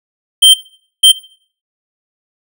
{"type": "tone bursts at uneven times", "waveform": "square", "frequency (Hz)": 3136, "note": "G7", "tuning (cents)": 0, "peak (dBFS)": -3, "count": 2, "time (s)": [[0.42, 0.54], [1.03, 1.12]], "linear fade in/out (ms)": 10, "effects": ["noise-tail reverb RT60 0.5 s tail -18 dB re dry"]}